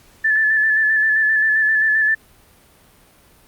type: tone with vibrato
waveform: sine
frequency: 1744 Hz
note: A6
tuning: 16 cents flat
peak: -13 dBFS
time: 0.24-2.15 s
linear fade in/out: 10 ms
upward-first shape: square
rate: 7.6 Hz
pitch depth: 24 cents each way
effects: pink hiss -51 dBFS RMS until 3.47 s + Opus 48 kbps